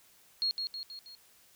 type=tone with echo; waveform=sine; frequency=4291 Hz; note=C8; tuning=43 cents sharp; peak=-27 dBFS; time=0.42-0.51 s; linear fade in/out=0 ms; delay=160 ms; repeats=4; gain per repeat=-5 dB; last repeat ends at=1.15 s; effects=white hiss -62 dBFS RMS until 1.55 s